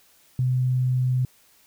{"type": "tone", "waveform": "sine", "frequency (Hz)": 127.3, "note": "C3", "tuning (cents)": -47, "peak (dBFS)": -19, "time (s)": [0.39, 1.25], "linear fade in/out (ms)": 2, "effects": ["white hiss -58 dBFS RMS until 1.66 s"]}